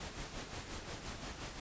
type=noise with tremolo; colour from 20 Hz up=pink; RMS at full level=-43 dBFS; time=0-1.6 s; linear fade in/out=5 ms; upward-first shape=sine; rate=5.7 Hz; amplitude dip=50%; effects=resampled to 16000 Hz